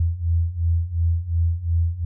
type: beating tone pair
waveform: sine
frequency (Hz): 82.41 / 85.21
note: E2 / F2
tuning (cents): 0 / -42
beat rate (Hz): 2.8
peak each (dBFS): -23 / -20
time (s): 0-2.05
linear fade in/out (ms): 5
effects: none